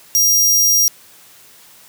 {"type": "tone", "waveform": "sawtooth", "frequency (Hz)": 5700, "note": "F8", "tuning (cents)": 34, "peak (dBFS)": -8, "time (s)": [0.15, 0.88], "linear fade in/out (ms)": 0, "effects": ["white hiss -45 dBFS RMS until 1.88 s", "high-pass 80 Hz 12 dB/octave"]}